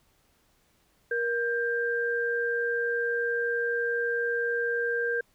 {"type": "tone pair together", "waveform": "sine", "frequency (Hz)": [472.1, 1587.9], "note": ["A#4", "G6"], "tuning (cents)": [22, 22], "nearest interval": "octave + major sixth", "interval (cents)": 2100, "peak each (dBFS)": -28, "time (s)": [1.11, 5.21], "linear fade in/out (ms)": 5, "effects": ["pink hiss -67 dBFS RMS until 5.34 s"]}